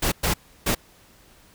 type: noise bursts at uneven times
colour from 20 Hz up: pink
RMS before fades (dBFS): -22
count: 3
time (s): 0.02-0.12 / 0.23-0.34 / 0.66-0.75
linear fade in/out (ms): 10
effects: pink hiss -54 dBFS RMS until 1.54 s